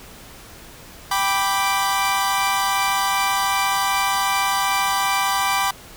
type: chord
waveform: sawtooth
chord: G major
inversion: none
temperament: equal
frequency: 784 / 987.8 / 1174.7 Hz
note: G5 / B5 / D6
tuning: 0 / 0 / 0 cents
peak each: -19 dBFS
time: 1.11-5.71 s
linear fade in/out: 5 ms
effects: pink hiss -42 dBFS RMS until 5.96 s